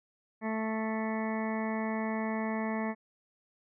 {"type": "harmonic tone", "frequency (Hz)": 220, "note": "A3", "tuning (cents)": 0, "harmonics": [1, 2, 3, 4, 5, 6, 8, 9, 10], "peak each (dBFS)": [-32, -40, -39, -40, -43, -52, -44, -45, -46], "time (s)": [0.41, 2.95], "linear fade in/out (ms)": 50, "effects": []}